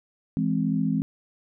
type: chord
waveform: sine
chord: E augmented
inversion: none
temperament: equal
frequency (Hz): 164.81 / 207.7 / 261.6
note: E3 / G#3 / B#3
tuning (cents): 0 / 0 / 0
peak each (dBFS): -26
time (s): 0.37-1.02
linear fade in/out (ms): 0
effects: none